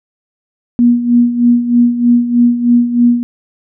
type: tone with tremolo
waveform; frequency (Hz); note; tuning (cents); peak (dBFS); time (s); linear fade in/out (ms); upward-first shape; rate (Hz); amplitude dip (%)
sine; 240.1; B3; -49; -4; 0.79-3.23; 0; sine; 3.2; 70
effects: none